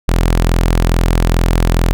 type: tone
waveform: sawtooth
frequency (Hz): 42.35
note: E1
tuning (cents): +48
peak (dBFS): -6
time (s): 0.08-1.93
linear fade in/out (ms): 0
effects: none